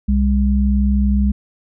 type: tone pair together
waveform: sine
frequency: 64.07 / 203.4 Hz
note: C2 / G#3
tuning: -36 / -36 cents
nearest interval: octave + minor sixth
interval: 2000 cents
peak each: -14 / -16 dBFS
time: 0.08-1.32 s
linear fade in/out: 10 ms
effects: none